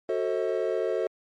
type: chord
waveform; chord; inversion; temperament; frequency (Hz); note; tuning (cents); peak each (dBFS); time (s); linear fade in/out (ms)
triangle; F# diminished seventh; none; just; 370 / 444 / 532.8 / 639.4; F#4 / A4 / C5 / Eb5; 0 / +16 / +31 / +47; -28 / -27 / -29 / -30; 0.09-1.07; 2
effects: MP3 48 kbps